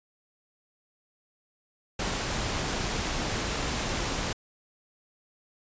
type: noise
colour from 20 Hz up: pink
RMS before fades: -30 dBFS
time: 1.99-4.33 s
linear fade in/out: 5 ms
effects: resampled to 16000 Hz